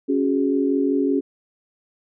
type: chord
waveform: sine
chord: C# suspended fourth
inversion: none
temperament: equal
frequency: 277.2 / 370 / 415.3 Hz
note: C#4 / F#4 / G#4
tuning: 0 / 0 / 0 cents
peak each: -19 / -24 / -24 dBFS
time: 0.08-1.21 s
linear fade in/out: 20 ms
effects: none